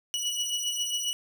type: beating tone pair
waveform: 25% pulse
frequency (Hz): 2928 / 2935.4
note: F#7 / F#7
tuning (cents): -19 / -14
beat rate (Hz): 7.4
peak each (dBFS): -30 / -26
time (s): 0.14-1.13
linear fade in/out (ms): 0
effects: none